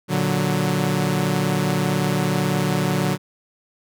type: chord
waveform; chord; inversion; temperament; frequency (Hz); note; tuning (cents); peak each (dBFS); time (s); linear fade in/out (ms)
sawtooth; Bb augmented; none; equal; 116.54 / 146.83 / 185; Bb2 / D3 / F#3; 0 / 0 / 0; -24 / -18 / -18; 0.08-3.18; 50
effects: none